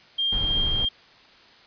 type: tone with tremolo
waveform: sine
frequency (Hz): 3200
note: G7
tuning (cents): +35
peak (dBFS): -21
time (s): 0.18-0.89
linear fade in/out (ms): 10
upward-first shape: sine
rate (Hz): 3.2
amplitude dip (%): 25
type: noise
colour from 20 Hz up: brown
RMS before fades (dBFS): -28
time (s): 0.32-0.85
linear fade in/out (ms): 2
effects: white hiss -52 dBFS RMS until 1.66 s + resampled to 11025 Hz